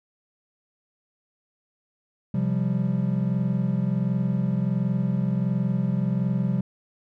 triangle chord, C suspended fourth, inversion none, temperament equal, 130.81 / 174.61 / 196 Hz, C3 / F3 / G3, 0 / 0 / 0 cents, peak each -24 dBFS, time 2.34-6.61 s, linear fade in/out 5 ms, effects none

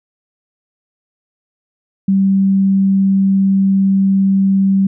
sine tone, 194.1 Hz, G3, 17 cents flat, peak -9 dBFS, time 2.08-4.87 s, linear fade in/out 5 ms, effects none

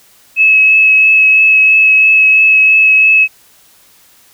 sine tone with vibrato, 2581 Hz, E7, 37 cents flat, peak -4 dBFS, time 0.36-3.28 s, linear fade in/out 50 ms, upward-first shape triangle, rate 3 Hz, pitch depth 13 cents each way, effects white hiss -46 dBFS RMS until 4.33 s

